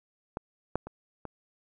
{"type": "clicks", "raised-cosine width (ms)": 1, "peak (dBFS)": [-19, -13, -26, -24], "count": 4, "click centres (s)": [0.371, 0.756, 0.87, 1.253], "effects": []}